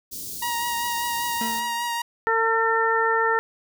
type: band-stop noise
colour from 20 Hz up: white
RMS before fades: -34 dBFS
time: 0.11-1.61 s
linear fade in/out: 20 ms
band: 420 to 4400 Hz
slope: 24 dB/octave
type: tone with vibrato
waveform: sawtooth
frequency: 945 Hz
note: A#5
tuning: 23 cents sharp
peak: -21 dBFS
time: 0.42-2.02 s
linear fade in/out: 5 ms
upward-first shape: triangle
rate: 5.1 Hz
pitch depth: 25 cents each way
type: tone with exponential decay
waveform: 40% pulse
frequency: 226.1 Hz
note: A3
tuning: 47 cents sharp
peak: -26 dBFS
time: 1.41-1.97 s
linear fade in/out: 2 ms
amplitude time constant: 120 ms
type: harmonic tone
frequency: 451.7 Hz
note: A4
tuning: 45 cents sharp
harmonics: 1 / 2 / 3 / 4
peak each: -24 / -24 / -24 / -24 dBFS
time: 2.27-3.39 s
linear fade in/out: 0 ms
effects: none